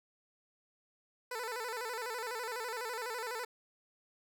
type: tone with vibrato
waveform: 15% pulse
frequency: 469.9 Hz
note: A#4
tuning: 14 cents sharp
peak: -31 dBFS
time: 1.31-3.45 s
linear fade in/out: 5 ms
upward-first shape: square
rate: 12 Hz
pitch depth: 97 cents each way
effects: none